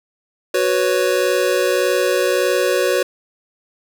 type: chord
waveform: square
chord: F# suspended fourth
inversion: none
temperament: just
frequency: 370 / 493.3 / 555 Hz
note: F#4 / B4 / C#5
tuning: 0 / -2 / +2 cents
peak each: -20 dBFS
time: 0.54-3.03 s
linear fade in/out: 5 ms
effects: none